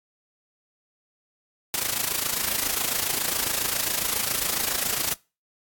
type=noise with amplitude modulation; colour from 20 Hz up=white; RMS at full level=-23 dBFS; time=1.74-5.14 s; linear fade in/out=0 ms; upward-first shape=sine; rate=27.3 Hz; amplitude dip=70%; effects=noise-tail reverb RT60 0.3 s tail -23 dB re dry + AAC 64 kbps